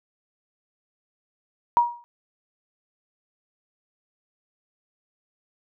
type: tone with exponential decay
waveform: sine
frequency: 953 Hz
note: A#5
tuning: 38 cents sharp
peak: -11 dBFS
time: 1.77-2.04 s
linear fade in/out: 0 ms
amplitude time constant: 57 ms
effects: none